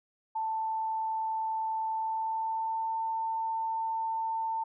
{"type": "tone with pitch glide", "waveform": "sine", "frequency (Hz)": [885, 896.3], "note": ["A5", "A5"], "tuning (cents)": [10, 32], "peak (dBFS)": -29, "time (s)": [0.35, 4.64], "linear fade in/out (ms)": 10, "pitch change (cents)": 22, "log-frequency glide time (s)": [1.91, 2.95], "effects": []}